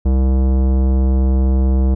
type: tone with tanh clipping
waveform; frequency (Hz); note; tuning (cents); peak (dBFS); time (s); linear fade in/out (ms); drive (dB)
sine; 65.41; C2; 0; -13; 0.05-1.95; 10; 17
effects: none